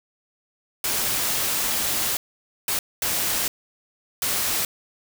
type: noise bursts at uneven times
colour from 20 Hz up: white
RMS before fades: -24 dBFS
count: 4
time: 0.84-2.17 / 2.68-2.79 / 3.02-3.48 / 4.22-4.65 s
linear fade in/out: 2 ms
effects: none